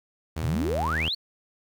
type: tone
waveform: sawtooth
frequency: 80 Hz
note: D#2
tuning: 49 cents sharp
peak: -24 dBFS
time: 0.36-1.09 s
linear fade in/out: 10 ms
type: exponential sweep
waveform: sine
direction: up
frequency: 97.8 to 4537 Hz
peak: -25 dBFS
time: 0.42-1.15 s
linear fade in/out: 10 ms
effects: 9-bit